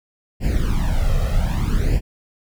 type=noise with flanger; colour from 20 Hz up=brown; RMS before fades=-18 dBFS; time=0.4-2.01 s; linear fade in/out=50 ms; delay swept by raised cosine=0.4 to 1.6 ms; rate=0.63 Hz; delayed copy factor=+0.85; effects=none